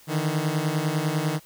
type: beating tone pair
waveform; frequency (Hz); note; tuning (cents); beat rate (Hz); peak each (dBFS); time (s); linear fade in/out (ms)
sawtooth; 150 / 160; D3 / D#3; +37 / +49; 10; -22; 0.07-1.4; 50
effects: white hiss -53 dBFS RMS until 1.45 s